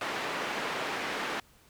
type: band-pass noise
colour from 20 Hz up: white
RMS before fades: -34 dBFS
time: 0.01-1.4 s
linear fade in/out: 2 ms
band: 230 to 2000 Hz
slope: 12 dB/octave
effects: pink hiss -61 dBFS RMS until 1.69 s